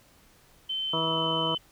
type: tone with pitch glide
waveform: sine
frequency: 3079 to 3045 Hz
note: G7 to F#7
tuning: -32 to +49 cents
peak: -28 dBFS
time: 0.69-1.58 s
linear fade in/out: 10 ms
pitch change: -19 cents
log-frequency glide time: 0.84-1.17 s
type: harmonic tone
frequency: 162.2 Hz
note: E3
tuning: 28 cents flat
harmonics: 1 / 2 / 3 / 4 / 6 / 7 / 8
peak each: -34 / -35 / -34 / -35 / -32 / -37 / -37 dBFS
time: 0.93-1.55 s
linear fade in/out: 5 ms
effects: pink hiss -59 dBFS RMS until 1.71 s